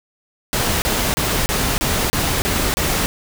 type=noise bursts; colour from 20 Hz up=pink; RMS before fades=-19 dBFS; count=8; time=0.53-3.06 s; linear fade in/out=0 ms; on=290 ms; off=30 ms; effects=none